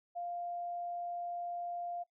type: tone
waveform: sine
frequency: 698.5 Hz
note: F5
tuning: in tune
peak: -37 dBFS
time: 0.15-2.04 s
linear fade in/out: 20 ms
effects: noise-tail reverb RT60 0.1 s tail -18 dB re dry